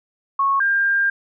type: tone pair in turn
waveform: sine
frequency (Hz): 1100 / 1599.6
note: C#6 / G6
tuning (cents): -14 / +35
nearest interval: tritone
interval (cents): 649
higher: second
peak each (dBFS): -15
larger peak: neither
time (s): 0.39-0.6 / 0.6-1.1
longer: second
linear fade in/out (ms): 5
effects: none